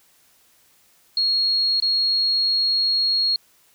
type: tone with dropouts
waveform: sine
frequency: 4297 Hz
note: C8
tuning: 45 cents sharp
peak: -17 dBFS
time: 1.17-3.36 s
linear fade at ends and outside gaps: 2 ms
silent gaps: 1.801-1.823 s
effects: white hiss -58 dBFS RMS until 3.74 s